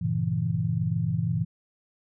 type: chord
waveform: sine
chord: G diminished seventh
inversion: none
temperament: equal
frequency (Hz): 98 / 116.54 / 138.59 / 164.81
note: G2 / Bb2 / Db3 / Fb3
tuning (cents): 0 / 0 / 0 / 0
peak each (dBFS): -32 / -28 / -32 / -27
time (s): 0.01-1.45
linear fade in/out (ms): 10
effects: none